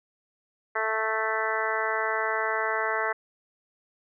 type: harmonic tone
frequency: 220 Hz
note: A3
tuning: in tune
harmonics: 2 / 3 / 4 / 5 / 6 / 7 / 8 / 9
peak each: -33 / -33 / -33 / -33 / -33 / -33 / -33 / -33 dBFS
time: 0.75-3.13 s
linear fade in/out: 10 ms
effects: none